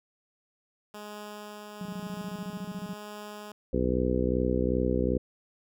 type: tone with tremolo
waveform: 10% pulse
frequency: 208.9 Hz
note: G#3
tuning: 10 cents sharp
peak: -31 dBFS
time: 0.94-3.52 s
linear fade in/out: 2 ms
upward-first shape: triangle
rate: 1 Hz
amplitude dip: 30%
type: tone bursts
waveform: sine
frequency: 186.4 Hz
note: F#3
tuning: 13 cents sharp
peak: -33 dBFS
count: 16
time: 1.81-2.935 s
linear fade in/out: 2 ms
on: 45 ms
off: 27 ms
type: harmonic tone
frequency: 62.6 Hz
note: B1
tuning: 24 cents sharp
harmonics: 1 / 2 / 3 / 4 / 5 / 6 / 7 / 8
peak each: -31 / -35 / -32 / -31 / -34 / -32 / -33 / -32 dBFS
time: 3.73-5.18 s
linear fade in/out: 5 ms
effects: none